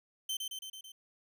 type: tone with echo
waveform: sawtooth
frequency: 3093 Hz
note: G7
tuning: 24 cents flat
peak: -30 dBFS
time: 0.29-0.37 s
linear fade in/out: 5 ms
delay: 110 ms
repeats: 5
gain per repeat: -3 dB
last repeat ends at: 0.92 s
effects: none